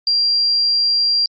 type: tone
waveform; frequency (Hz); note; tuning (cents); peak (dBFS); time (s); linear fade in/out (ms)
sine; 4753; D8; +20; -13; 0.07-1.26; 2
effects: Opus 48 kbps